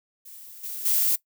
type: noise with level steps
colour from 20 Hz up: violet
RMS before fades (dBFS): -44 / -34 / -22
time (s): 0.25-1.16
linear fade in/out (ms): 10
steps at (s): 0.63 / 0.85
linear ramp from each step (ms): 10
effects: noise-tail reverb RT60 0.1 s tail -19 dB re dry